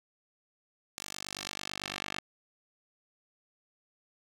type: tone with band-pass filter sweep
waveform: 10% pulse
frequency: 49 Hz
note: G1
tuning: in tune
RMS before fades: -41 dBFS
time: 0.98-2.2 s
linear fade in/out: 0 ms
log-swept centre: 6900 to 2600 Hz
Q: 0.99
effects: none